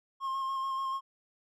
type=tone with vibrato; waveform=triangle; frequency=1071 Hz; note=C6; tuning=40 cents sharp; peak=-29 dBFS; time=0.2-1.01 s; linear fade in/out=50 ms; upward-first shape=square; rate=6.9 Hz; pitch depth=16 cents each way; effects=none